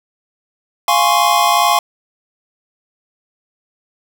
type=chord; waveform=square; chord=Db major seventh; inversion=first; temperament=equal; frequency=698.5 / 830.6 / 1046.5 / 1108.7 Hz; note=F5 / Ab5 / C6 / Db6; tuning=0 / 0 / 0 / 0 cents; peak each=-17 dBFS; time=0.88-1.79 s; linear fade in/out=2 ms; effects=none